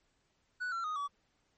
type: tone with pitch steps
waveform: triangle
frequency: 1480 / 1357.2 / 1244.5 / 1141.2 Hz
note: F#6 / F6 / D#6 / C#6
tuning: 0 / -50 / 0 / +50 cents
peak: -32 dBFS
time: 0.6-1.08 s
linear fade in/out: 20 ms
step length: 120 ms
effects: pink hiss -75 dBFS RMS until 1.57 s + MP3 32 kbps